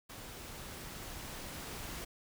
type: noise with level ramp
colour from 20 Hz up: pink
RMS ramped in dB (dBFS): -48 to -43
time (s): 0.09-2.05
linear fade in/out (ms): 10
effects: none